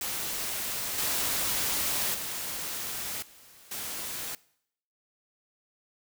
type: noise with level steps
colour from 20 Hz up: white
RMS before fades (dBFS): -33 / -29 / -35 / -54 / -36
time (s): 0.01-4.35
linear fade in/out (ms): 2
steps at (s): 0.98 / 2.14 / 3.22 / 3.71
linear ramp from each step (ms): 5
effects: noise-tail reverb RT60 0.7 s tail -22 dB re dry